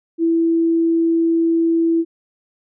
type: tone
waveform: sine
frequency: 331.1 Hz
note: E4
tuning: 8 cents sharp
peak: -13 dBFS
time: 0.18-2.05 s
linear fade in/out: 50 ms
effects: none